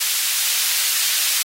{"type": "high-pass noise", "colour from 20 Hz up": "pink", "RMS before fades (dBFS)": -20, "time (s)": [0, 1.43], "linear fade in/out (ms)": 10, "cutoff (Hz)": 2900, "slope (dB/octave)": 12, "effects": ["AAC 48 kbps"]}